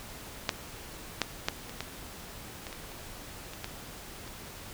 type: clicks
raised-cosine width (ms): 0.2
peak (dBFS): -8 / -8 / -9 / -24 / -16 / -22 / -23 / -30 / -25 / -18 / -29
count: 11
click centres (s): 0.492 / 1.217 / 1.485 / 1.695 / 1.806 / 2.668 / 2.728 / 2.918 / 3.535 / 3.644 / 4.277
effects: pink hiss -45 dBFS RMS until 4.73 s